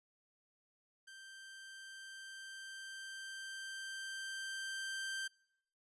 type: tone with level ramp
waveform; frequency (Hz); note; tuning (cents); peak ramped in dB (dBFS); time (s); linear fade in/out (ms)
sawtooth; 1568; G6; 0; -49 to -35; 1.07-5.28; 10
effects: noise-tail reverb RT60 0.8 s tail -26 dB re dry + resampled to 24000 Hz